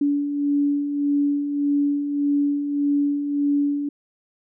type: beating tone pair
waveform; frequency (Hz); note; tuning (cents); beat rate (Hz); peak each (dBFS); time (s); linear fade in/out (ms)
sine; 285.4 / 287.1; D4 / D4; -49 / -39; 1.7; -28 / -19; 0.01-3.89; 5
effects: none